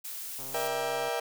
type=noise; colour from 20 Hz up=blue; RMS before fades=-39 dBFS; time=0.04-0.68 s; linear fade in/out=10 ms
type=click train; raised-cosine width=1 ms; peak=-34 dBFS; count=94; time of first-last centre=0.39-1.084 s; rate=134 Hz
type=chord; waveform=35% pulse; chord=E half-diminished seventh; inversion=second; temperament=just; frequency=474.7 / 593.3 / 659.3 / 791.1 Hz; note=Bb4 / D5 / E5 / G5; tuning=+31 / +18 / 0 / +16 cents; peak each=-32 / -36 / -33 / -33 dBFS; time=0.54-1.2 s; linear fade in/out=5 ms
effects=none